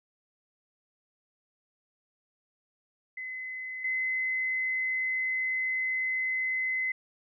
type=tone pair in turn; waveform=sine; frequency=2034 / 2042 Hz; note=C7 / C7; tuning=-50 / -43 cents; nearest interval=unison; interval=7 cents; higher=second; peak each=-35 / -27 dBFS; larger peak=second; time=3.17-3.84 / 3.84-6.92 s; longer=second; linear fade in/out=5 ms; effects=none